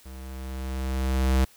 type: tone with level ramp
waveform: square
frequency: 65.41 Hz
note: C2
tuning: in tune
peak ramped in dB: -40 to -18 dBFS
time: 0.05-1.45 s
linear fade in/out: 10 ms
effects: white hiss -55 dBFS RMS until 1.56 s